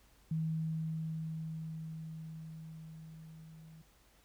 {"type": "tone with level ramp", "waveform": "sine", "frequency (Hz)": 159.7, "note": "D#3", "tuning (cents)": 45, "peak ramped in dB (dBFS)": [-31, -52], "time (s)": [0.31, 3.82], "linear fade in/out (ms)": 5, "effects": ["added 50 Hz sine -67 dBFS peak until 4.24 s", "pink hiss -67 dBFS RMS until 4.24 s"]}